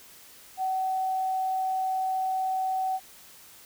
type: tone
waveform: sine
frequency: 756 Hz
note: F#5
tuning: 37 cents sharp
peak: -25 dBFS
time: 0.57-3 s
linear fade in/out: 50 ms
effects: white hiss -51 dBFS RMS until 3.65 s